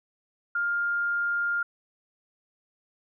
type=tone; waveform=sine; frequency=1405 Hz; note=F6; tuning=10 cents sharp; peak=-24 dBFS; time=0.55-1.63 s; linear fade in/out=5 ms; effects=none